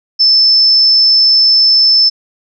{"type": "tone", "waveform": "sine", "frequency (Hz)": 5274, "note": "E8", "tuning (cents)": 0, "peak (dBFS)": -5, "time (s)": [0.19, 2.1], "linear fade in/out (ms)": 20, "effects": []}